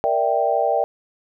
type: chord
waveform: sine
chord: E half-diminished seventh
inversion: second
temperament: equal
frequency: 466.2 / 587.3 / 659.3 / 784 Hz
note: Bb4 / D5 / E5 / G5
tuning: 0 / 0 / 0 / 0 cents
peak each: -24 / -22 / -22 / -21 dBFS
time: 0.04-0.84 s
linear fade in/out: 0 ms
effects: none